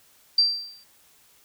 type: tone with exponential decay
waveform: sine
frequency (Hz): 4700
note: D8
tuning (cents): +1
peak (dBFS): -13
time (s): 0.38-0.84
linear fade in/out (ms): 5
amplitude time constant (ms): 100
effects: white hiss -58 dBFS RMS until 1.44 s